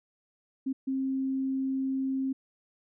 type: tone bursts at uneven times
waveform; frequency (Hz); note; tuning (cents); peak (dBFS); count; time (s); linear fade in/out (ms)
sine; 266.3; C4; +31; -27; 2; 0.66-0.73 / 0.87-2.33; 10
effects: none